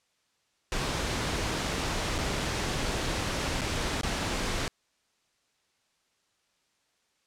pink noise with dropouts, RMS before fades -30 dBFS, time 0.72-4.68 s, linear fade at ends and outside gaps 1 ms, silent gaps 2.182-2.186 / 3.611-3.616 / 4.012-4.032 s, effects white hiss -72 dBFS RMS until 7.26 s + low-pass 7000 Hz 12 dB/octave

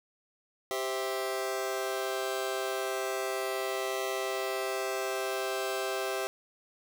sawtooth chord, C major, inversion second, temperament just, 392.4 / 523.3 / 654.1 Hz, G4 / C5 / E5, +2 / 0 / -14 cents, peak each -30 / -33 / -32 dBFS, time 0.71-6.27 s, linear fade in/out 0 ms, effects 9-bit

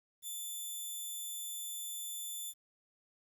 5% pulse tone, 3520 Hz, A7, in tune, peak -32 dBFS, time 0.22-2.54 s, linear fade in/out 50 ms, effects 11-bit

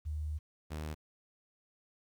sine / sawtooth tone pair in turn, 76.2 / 77.09 Hz, D#2 / D#2, -36 / -15 cents, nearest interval unison, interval 21 cents, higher second, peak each -34 / -34 dBFS, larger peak neither, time 0.05-0.39 / 0.7-0.95 s, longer first, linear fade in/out 20 ms, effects 11-bit

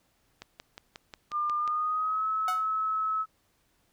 click train, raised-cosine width 0.2 ms, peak -24 dBFS, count 8, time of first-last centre 0.42-1.677 s, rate 5.57 Hz
sine tone with pitch glide, 1200 to 1293.6 Hz, D6 to E6, +37 to -33 cents, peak -26 dBFS, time 1.31-3.26 s, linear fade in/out 50 ms, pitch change +130 cents, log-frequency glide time 1.57-2.26 s
sawtooth tone with exponential decay, 737 Hz, F#5, 7 cents flat, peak -25 dBFS, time 2.48-2.68 s, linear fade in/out 2 ms, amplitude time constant 42 ms
effects pink hiss -70 dBFS RMS until 3.92 s

